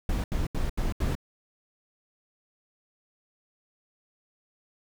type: noise bursts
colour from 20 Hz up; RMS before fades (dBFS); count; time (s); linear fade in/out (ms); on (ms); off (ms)
brown; -27; 5; 0.09-1.152; 2; 150; 78
effects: none